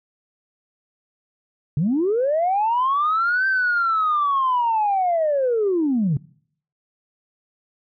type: linear two-way sweep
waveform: sine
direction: up then down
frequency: 130.81 to 1568 to 130.81 Hz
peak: -16 dBFS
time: 1.77-6.17 s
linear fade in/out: 2 ms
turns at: 3.47 s
effects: noise-tail reverb RT60 0.6 s tail -22 dB re dry + tanh soft clip ceiling -13 dBFS